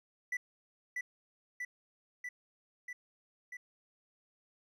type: tone with echo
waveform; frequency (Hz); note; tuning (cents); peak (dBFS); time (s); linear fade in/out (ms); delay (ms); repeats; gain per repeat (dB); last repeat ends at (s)
triangle; 1975.5; B6; 0; -31; 0.32-0.37; 5; 640; 5; -2; 3.57
effects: none